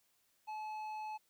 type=tone with low-pass filter; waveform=square; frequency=860 Hz; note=A5; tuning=40 cents flat; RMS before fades=-43 dBFS; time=0.47-1.18 s; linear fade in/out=20 ms; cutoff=2700 Hz; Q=0.57; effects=white hiss -75 dBFS RMS until 1.29 s